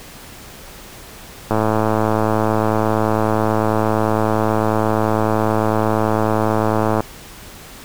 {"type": "click train", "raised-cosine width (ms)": 1, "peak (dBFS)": -3, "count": 600, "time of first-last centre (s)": [1.51, 7.005], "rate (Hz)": 109, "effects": ["pink hiss -38 dBFS RMS until 7.84 s"]}